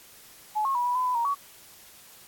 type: tone with pitch steps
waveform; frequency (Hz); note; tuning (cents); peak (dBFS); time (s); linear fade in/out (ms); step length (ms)
sine; 853 / 1084 / 971 / 979 / 1010 / 999 / 936 / 1127; G#5 / C#6 / B5 / B5 / B5 / B5 / A#5 / C#6; +46 / -39 / -30 / -15 / +39 / +20 / +7 / +28; -23; 0.55-1.35; 20; 100
effects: white hiss -51 dBFS RMS until 2.27 s + AAC 64 kbps